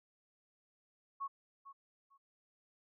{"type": "tone with echo", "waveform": "sine", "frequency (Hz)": 1104, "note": "C#6", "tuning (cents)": -7, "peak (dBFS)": -37, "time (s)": [1.2, 1.28], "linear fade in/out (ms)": 20, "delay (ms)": 450, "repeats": 2, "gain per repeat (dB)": -13, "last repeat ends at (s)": 2.18, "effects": []}